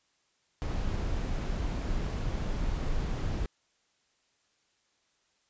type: noise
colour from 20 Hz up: brown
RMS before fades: -31 dBFS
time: 0.62-3.46 s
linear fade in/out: 0 ms
effects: white hiss -72 dBFS RMS until 5.49 s + resampled to 16000 Hz